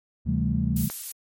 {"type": "tone with vibrato", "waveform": "triangle", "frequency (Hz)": 73.42, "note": "D2", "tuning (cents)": 0, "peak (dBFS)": -27, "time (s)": [0.25, 0.86], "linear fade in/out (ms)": 20, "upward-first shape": "square", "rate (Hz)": 3.6, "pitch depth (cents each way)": 29}
{"type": "chord", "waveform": "sine", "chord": "A minor seventh", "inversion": "first", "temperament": "equal", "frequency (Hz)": [130.81, 164.81, 196, 220], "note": ["C3", "E3", "G3", "A3"], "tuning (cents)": [0, 0, 0, 0], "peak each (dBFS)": -28, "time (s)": [0.26, 0.89], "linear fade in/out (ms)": 20}
{"type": "noise", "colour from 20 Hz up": "violet", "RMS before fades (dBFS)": -31, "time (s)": [0.76, 1.12], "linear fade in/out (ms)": 5}
{"type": "click", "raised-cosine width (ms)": 0.5, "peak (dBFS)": -21, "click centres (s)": 0.9}
{"effects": ["MP3 64 kbps"]}